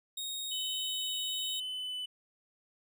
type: tone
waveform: sawtooth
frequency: 3741 Hz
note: A#7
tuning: 5 cents sharp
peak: -33 dBFS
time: 0.17-1.6 s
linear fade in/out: 5 ms
type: tone with vibrato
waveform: triangle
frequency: 3007 Hz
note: F#7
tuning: 27 cents sharp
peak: -34 dBFS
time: 0.51-2.06 s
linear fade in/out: 10 ms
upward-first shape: triangle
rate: 1.1 Hz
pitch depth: 11 cents each way
effects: none